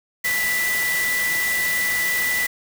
sine tone in noise, 1975.5 Hz, B6, in tune, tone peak -20 dBFS, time 0.24-2.47 s, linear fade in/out 10 ms, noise white, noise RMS -27 dBFS, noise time 0.24-2.47 s, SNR +4 dB, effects none

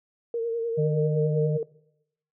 sine tone with vibrato, 461.5 Hz, A#4, 17 cents flat, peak -25 dBFS, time 0.34-1.63 s, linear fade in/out 2 ms, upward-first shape sine, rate 10 Hz, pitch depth 36 cents each way
harmonic tone, 152.1 Hz, D#3, 39 cents flat, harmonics 1 / 3 / 4, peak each -23 / -32 / -34 dBFS, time 0.77-1.58 s, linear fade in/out 20 ms
effects noise-tail reverb RT60 0.8 s tail -21 dB re dry

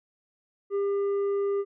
sine tone with tanh clipping, 400 Hz, G4, 35 cents sharp, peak -25 dBFS, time 0.7-1.65 s, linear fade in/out 50 ms, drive 5 dB, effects none

